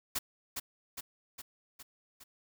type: noise with echo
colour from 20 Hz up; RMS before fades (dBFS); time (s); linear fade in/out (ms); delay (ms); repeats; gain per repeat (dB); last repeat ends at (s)
white; -33; 0.15-0.19; 10; 410; 5; -4; 2.24
effects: none